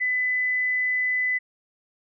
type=tone; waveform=sine; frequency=2004 Hz; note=B6; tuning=25 cents sharp; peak=-21 dBFS; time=0-1.39 s; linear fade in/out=20 ms; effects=none